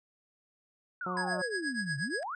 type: exponential two-way sweep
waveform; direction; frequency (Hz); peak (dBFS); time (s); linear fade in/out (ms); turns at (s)
sine; down then up; 1512 to 133.5 to 1512; -34; 1.01-2.35; 2; 1.98
type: harmonic tone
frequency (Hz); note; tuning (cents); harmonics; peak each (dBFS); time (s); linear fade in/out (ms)
181.6; F#3; -32; 1 / 2 / 3 / 4 / 5 / 6 / 7 / 8; -37 / -40 / -42 / -43 / -44 / -45 / -45 / -46; 1.06-1.42; 5
type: tone with tremolo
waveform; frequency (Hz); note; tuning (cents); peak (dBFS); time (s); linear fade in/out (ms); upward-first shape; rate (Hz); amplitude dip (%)
square; 1661.2; G#6; 0; -30; 1.17-2.23; 0; triangle; 8.4; 95
effects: MP3 48 kbps